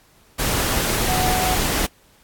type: tone in noise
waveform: sine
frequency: 740 Hz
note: F#5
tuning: in tune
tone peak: -21 dBFS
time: 1.08-1.56 s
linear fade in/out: 20 ms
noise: pink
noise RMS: -21 dBFS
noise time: 0.38-1.87 s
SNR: -3 dB
effects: pink hiss -55 dBFS RMS until 2.23 s + AAC 64 kbps